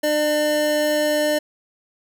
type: tone pair together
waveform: square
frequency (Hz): 300.4 / 600.8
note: D4 / D5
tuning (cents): +39 / +39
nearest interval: octave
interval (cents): 1200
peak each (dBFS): -25 / -19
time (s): 0.03-1.39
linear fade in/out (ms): 10
effects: none